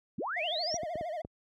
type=linear sweep; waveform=sine; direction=up; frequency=130.81 to 5900 Hz; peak=-32 dBFS; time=0.18-0.77 s; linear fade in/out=5 ms
type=tone with vibrato; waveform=triangle; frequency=659.3 Hz; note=E5; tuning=in tune; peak=-32 dBFS; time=0.36-1.22 s; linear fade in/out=10 ms; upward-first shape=sine; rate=13 Hz; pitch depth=150 cents each way
type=clicks; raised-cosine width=2 ms; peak=-27 dBFS; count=5; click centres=0.742 / 0.833 / 0.956 / 1.011 / 1.249 s
effects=high-pass 60 Hz 12 dB/octave